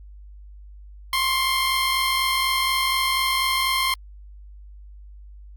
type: tone pair together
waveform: 15% pulse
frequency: 1052.9 / 1097 Hz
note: C6 / C#6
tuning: +11 / -18 cents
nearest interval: minor second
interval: 71 cents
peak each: -14 / -22 dBFS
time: 1.13-3.94 s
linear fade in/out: 2 ms
effects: added 50 Hz sine -40 dBFS peak until 5.56 s + Opus 48 kbps